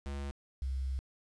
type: tone pair in turn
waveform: square / sine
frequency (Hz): 70 / 66.07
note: C#2 / C2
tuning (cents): +18 / +17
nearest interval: minor second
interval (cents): 101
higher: first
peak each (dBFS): -37 / -32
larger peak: second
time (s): 0.06-0.31 / 0.62-0.99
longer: second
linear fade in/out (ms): 0
effects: resampled to 22050 Hz + 10-bit